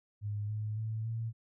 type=tone with pitch steps; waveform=sine; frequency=103.83 / 107 / 110.26 / 113.62 Hz; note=G#2 / A2 / A2 / A#2; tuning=0 / -48 / +4 / -44 cents; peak=-33 dBFS; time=0.21-1.33 s; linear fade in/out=50 ms; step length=280 ms; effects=none